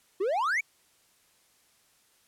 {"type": "exponential sweep", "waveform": "triangle", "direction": "up", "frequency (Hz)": [354.6, 2396], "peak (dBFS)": -23, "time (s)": [0.2, 0.61], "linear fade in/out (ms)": 10, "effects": ["white hiss -65 dBFS RMS until 2.27 s", "low-pass 12000 Hz 12 dB/octave"]}